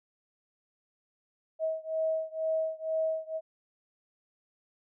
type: beating tone pair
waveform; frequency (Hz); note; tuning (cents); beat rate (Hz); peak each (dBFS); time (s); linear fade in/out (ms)
sine; 638 / 640.1; D#5 / D#5; +43 / +49; 2.1; -31 / -32; 1.59-3.41; 50
effects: none